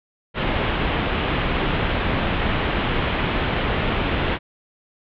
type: low-pass noise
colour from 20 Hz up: pink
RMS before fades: -22 dBFS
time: 0.34-4.39 s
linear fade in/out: 50 ms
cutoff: 3400 Hz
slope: 48 dB/octave
effects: none